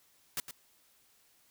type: noise with echo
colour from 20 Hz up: white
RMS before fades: -34 dBFS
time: 0.37-0.4 s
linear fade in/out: 2 ms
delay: 110 ms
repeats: 1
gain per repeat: -10 dB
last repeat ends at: 0.51 s
effects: white hiss -67 dBFS RMS until 1.5 s